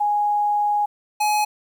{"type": "tone pair in turn", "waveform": ["sine", "square"], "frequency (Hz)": [829, 842.5], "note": ["G#5", "G#5"], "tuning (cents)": [-3, 25], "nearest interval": "unison", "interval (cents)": 28, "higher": "second", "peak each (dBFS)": [-17, -18], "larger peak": "first", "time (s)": [[0, 0.86], [1.2, 1.45]], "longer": "first", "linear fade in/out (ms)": 10, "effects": ["9-bit"]}